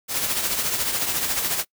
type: noise with tremolo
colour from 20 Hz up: white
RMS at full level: -22 dBFS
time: 0.08-1.65 s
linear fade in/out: 50 ms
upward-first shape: triangle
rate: 14 Hz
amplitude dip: 55%
effects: noise-tail reverb RT60 0.1 s tail -23 dB re dry